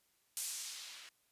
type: noise with low-pass filter sweep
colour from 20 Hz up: violet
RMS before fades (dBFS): -45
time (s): 0.37-1.09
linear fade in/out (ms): 0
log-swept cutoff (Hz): 9600 to 2400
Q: 1
effects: white hiss -75 dBFS RMS until 1.31 s + resampled to 32000 Hz